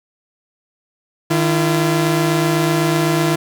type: tone pair together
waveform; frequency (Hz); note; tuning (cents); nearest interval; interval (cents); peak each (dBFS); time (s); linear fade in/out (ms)
sawtooth; 155.56 / 339.1; D#3 / E4; 0 / +49; octave + minor second; 1349; -13; 1.3-3.36; 10
effects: none